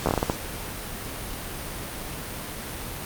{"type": "slowing click train", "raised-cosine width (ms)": 1, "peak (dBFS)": -8, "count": 8, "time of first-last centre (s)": [0.06, 0.299], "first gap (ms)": 12, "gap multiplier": 1.34, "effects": ["pink hiss -34 dBFS RMS until 3.05 s", "Opus 48 kbps"]}